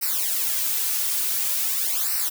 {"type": "noise with flanger", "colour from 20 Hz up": "blue", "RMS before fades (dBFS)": -24, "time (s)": [0.01, 2.3], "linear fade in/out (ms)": 20, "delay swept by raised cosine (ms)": [0.29, 3.89], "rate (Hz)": 0.47, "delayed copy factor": -0.95, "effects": []}